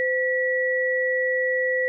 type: tone pair together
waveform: sine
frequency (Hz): 512 / 1940.3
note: C5 / B6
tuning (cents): -38 / -31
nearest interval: octave + major seventh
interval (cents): 2307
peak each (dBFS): -23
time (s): 0-1.88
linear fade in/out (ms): 0
effects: none